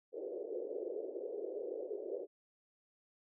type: band-pass noise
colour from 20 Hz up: pink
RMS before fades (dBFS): -42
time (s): 0.12-2.27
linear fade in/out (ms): 50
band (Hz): 380 to 520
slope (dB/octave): 48
effects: none